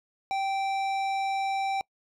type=tone with tanh clipping; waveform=sine; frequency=780 Hz; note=G5; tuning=9 cents flat; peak=-28 dBFS; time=0.31-1.81 s; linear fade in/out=0 ms; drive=14 dB; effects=noise-tail reverb RT60 0.1 s tail -25 dB re dry